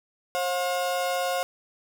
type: tone pair together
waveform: 35% pulse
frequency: 536 / 715.5 Hz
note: C5 / F5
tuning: +42 / +42 cents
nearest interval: perfect fourth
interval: 500 cents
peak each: -26 dBFS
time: 0.35-1.43 s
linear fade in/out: 0 ms
effects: none